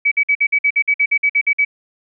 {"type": "tone bursts", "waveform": "sine", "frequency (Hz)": 2282, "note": "C#7", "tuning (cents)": 50, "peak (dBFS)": -11, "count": 14, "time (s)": [0.05, 1.65], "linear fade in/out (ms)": 10, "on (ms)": 66, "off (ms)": 52, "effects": []}